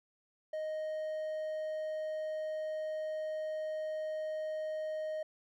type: tone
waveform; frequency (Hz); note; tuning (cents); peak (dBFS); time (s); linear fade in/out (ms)
triangle; 622.3; D#5; 0; -33; 0.53-5.23; 5
effects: none